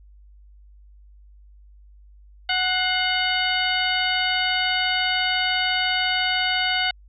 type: harmonic tone with a mistuned harmonic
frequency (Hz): 740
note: F#5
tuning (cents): 0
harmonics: 1 / 2 / 3 / 4 / 5 / 6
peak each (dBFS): -27 / -26 / -26 / -25 / -30 / -31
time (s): 2.49-6.91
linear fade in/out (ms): 5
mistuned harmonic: 3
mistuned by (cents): -75
effects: added 50 Hz sine -46 dBFS peak until 7.08 s